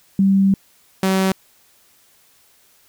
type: tone pair in turn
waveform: sine / sawtooth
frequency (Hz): 194.6 / 190.27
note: G3 / F#3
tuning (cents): -12 / +49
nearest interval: unison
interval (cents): 39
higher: first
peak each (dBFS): -11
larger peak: neither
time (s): 0.19-0.54 / 1.03-1.32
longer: first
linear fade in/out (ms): 2
effects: white hiss -55 dBFS RMS until 2.88 s